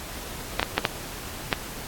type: clicks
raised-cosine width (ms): 0.3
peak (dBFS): -4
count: 5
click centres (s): 0.596 / 0.629 / 0.78 / 0.852 / 1.528
effects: pink hiss -37 dBFS RMS until 1.87 s + AAC 64 kbps